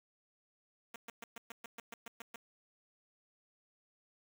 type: tone bursts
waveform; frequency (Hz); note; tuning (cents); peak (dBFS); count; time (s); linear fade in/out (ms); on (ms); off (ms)
5% pulse; 231; A#3; -16; -34; 11; 0.94-2.36; 2; 20; 120
effects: 10-bit